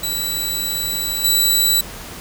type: tone with level steps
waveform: 15% pulse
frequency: 3951 Hz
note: B7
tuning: in tune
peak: -13 / -6 dBFS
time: 0.03-1.81 s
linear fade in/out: 5 ms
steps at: 1.24 s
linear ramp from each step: 5 ms
effects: pink hiss -34 dBFS RMS until 2.2 s